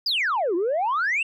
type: exponential two-way sweep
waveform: sine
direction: down then up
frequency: 5160 to 329.6 to 2802 Hz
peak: -19 dBFS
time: 0.06-1.23 s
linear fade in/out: 5 ms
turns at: 0.55 s
effects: tanh soft clip ceiling -18 dBFS